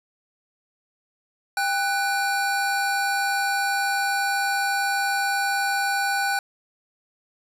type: tone pair together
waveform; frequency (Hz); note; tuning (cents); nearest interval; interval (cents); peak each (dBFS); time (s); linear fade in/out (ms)
square; 796 / 1489.7; G5 / F#6; +26 / +11; major seventh; 1085; -25; 1.57-6.39; 2
effects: resampled to 32000 Hz + 9-bit